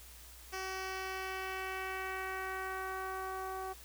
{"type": "tone with low-pass filter sweep", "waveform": "10% pulse", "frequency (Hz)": 378.9, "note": "F#4", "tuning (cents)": 41, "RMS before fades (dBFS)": -40, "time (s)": [0.52, 3.74], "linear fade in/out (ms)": 20, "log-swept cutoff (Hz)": [5800, 910], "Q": 1.4, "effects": ["added 60 Hz sine -55 dBFS peak until 3.84 s", "white hiss -55 dBFS RMS until 3.84 s"]}